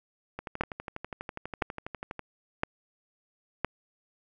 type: two click trains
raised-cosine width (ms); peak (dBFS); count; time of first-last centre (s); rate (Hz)
0.5; -21 / -11; 23 / 4; 0.39-2.193 / 0.61-3.646; 12.2 / 0.988
effects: none